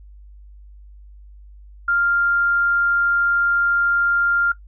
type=tone; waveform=sine; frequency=1396.9 Hz; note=F6; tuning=in tune; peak=-15 dBFS; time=1.88-4.52 s; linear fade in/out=5 ms; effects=noise-tail reverb RT60 0.1 s tail -17 dB re dry + added 50 Hz sine -40 dBFS peak until 4.67 s